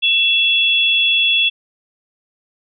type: tone pair together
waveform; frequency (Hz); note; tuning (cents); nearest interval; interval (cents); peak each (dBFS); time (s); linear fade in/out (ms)
sine; 2682 / 3379; E7 / G#7; +29 / +29; major third; 400; -15 / -14; 0.02-1.5; 20
effects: none